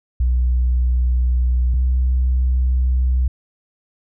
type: tone pair in turn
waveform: sine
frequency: 61.74 / 63.33 Hz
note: B1 / B1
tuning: 0 / +44 cents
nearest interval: unison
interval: 44 cents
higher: second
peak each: -12 dBFS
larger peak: neither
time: 0.2-1.74 / 1.74-3.28 s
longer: neither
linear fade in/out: 5 ms
effects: tanh soft clip ceiling -11 dBFS